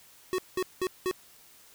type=tone bursts; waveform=square; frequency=370 Hz; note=F#4; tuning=in tune; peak=-27 dBFS; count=4; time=0.33-1.112 s; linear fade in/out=0 ms; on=53 ms; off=190 ms; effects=white hiss -56 dBFS RMS until 1.74 s